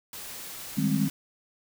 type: noise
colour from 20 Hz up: white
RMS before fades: -40 dBFS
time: 0.13-1.1 s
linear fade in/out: 2 ms
type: chord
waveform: sine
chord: Ab major seventh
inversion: second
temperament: equal with one note detuned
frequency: 155.56 / 196 / 207.7 / 264.4 Hz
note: Eb3 / G3 / Ab3 / C4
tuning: 0 / 0 / 0 / +18 cents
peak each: -28 dBFS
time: 0.77-1.09 s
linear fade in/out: 10 ms
effects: none